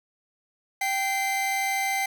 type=tone pair together; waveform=45% pulse; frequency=781 / 2069 Hz; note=G5 / C7; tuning=-7 / -20 cents; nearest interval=octave + perfect fourth; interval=1687 cents; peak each=-27 dBFS; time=0.81-2.06 s; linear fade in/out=5 ms; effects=none